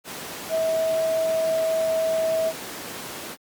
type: tone in noise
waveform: sine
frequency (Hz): 646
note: E5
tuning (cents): -35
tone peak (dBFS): -20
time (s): 0.49-2.53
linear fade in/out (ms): 50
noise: pink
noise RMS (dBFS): -34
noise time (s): 0.04-3.37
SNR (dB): +11
effects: high-pass 200 Hz 12 dB/octave + Opus 48 kbps